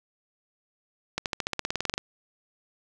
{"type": "accelerating click train", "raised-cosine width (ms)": 0.2, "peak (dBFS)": -10, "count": 15, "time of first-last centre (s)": [1.18, 1.979], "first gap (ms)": 78, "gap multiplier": 0.95, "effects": []}